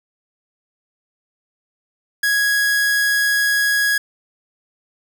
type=tone; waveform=45% pulse; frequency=1661.2 Hz; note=G#6; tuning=in tune; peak=-15 dBFS; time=2.23-3.98 s; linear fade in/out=5 ms; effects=none